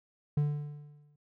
triangle tone with exponential decay, 147.2 Hz, D3, 4 cents sharp, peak -21 dBFS, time 0.37-1.16 s, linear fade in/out 5 ms, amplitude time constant 170 ms, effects none

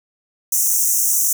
pink high-pass noise, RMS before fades -17 dBFS, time 0.52-1.33 s, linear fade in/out 5 ms, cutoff 5800 Hz, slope 96 dB/octave, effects none

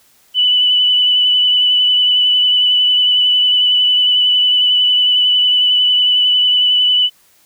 sine tone with vibrato, 2981 Hz, F#7, 12 cents sharp, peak -9 dBFS, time 0.34-7.1 s, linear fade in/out 50 ms, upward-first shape triangle, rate 11 Hz, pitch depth 20 cents each way, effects white hiss -52 dBFS RMS until 7.45 s

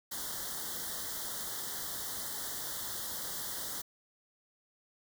white band-stop noise, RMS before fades -39 dBFS, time 0.11-3.82 s, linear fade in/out 10 ms, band 2000 to 3100 Hz, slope 96 dB/octave, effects none

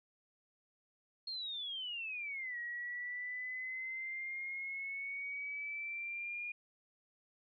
sine exponential two-way sweep, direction down then up, 4300 to 1900 to 2433 Hz, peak -39 dBFS, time 1.27-6.52 s, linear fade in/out 5 ms, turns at 2.58 s, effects none

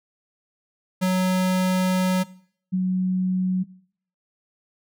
square / sine tone pair in turn, 185 / 185 Hz, F#3 / F#3, 0 / 0 cents, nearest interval unison, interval 0 cents, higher neither, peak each -19 dBFS, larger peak neither, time 1.01-2.24 / 2.72-3.64 s, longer first, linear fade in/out 20 ms, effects noise-tail reverb RT60 0.6 s tail -20 dB re dry

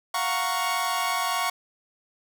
sawtooth chord, Gb major seventh, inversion third, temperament equal, 698.5 / 740 / 932.3 / 1108.7 Hz, F5 / Gb5 / Bb5 / Db6, 0 / 0 / 0 / 0 cents, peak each -28 / -28 / -28 / -23 dBFS, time 0.14-1.5 s, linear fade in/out 5 ms, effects none

